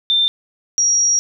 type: tone pair in turn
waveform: sine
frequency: 3581 / 5684 Hz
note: A7 / F8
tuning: +30 / +30 cents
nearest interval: minor sixth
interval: 800 cents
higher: second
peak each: -12 dBFS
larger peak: neither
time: 0.1-0.28 / 0.78-1.19 s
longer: second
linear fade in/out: 0 ms
effects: none